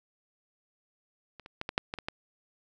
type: clicks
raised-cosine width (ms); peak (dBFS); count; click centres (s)
0.3; -30 / -30 / -18 / -17 / -9 / -18 / -22 / -17; 8; 1.397 / 1.461 / 1.614 / 1.691 / 1.779 / 1.939 / 1.987 / 2.085
effects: none